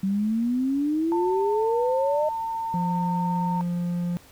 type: exponential sweep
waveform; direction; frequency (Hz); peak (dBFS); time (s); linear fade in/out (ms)
sine; up; 189.7 to 622.3; -21; 0.03-2.29; 5
type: tone with pitch glide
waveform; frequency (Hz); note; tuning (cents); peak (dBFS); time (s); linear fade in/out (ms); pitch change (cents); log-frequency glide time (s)
sine; 894 to 911.2; A5 to A#5; +27 to -40; -26; 1.12-3.61; 0; +33; 1.27-3.4
type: tone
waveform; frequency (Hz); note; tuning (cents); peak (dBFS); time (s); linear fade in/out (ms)
triangle; 174.61; F3; 0; -22; 2.74-4.17; 0
effects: pink hiss -52 dBFS RMS until 4.31 s